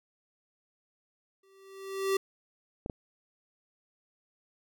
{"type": "tone with exponential growth", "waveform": "square", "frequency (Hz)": 388, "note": "G4", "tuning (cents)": -18, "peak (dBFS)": -24, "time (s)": [1.43, 2.17], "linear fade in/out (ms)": 5, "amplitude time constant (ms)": 160}
{"type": "clicks", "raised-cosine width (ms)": 2, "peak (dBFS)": -22, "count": 2, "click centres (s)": [2.861, 2.898]}
{"effects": []}